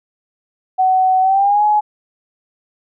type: tone with pitch glide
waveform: sine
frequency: 750 to 841.8 Hz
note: F#5 to G#5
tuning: +23 to +23 cents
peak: -10 dBFS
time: 0.78-1.81 s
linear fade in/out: 20 ms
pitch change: +200 cents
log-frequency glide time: 1.21-1.64 s
effects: none